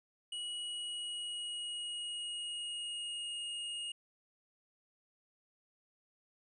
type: tone with pitch glide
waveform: square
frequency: 2914 to 2859 Hz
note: F#7 to F7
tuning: -27 to +40 cents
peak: -39 dBFS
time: 0.32-3.92 s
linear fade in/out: 5 ms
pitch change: -33 cents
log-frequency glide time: 0.55-3.42 s
effects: resampled to 24000 Hz